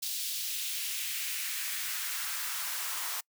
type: noise with high-pass filter sweep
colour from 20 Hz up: white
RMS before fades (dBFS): -35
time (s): 0.02-3.21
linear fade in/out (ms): 10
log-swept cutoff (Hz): 3800 to 910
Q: 1.5
effects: noise-tail reverb RT60 0.1 s tail -26 dB re dry